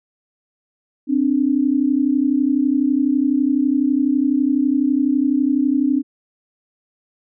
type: tone pair together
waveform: sine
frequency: 261.7 / 293.7 Hz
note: C4 / D4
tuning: 0 / 0 cents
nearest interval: major second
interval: 200 cents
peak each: -17 dBFS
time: 1.07-6.03 s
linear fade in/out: 50 ms
effects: none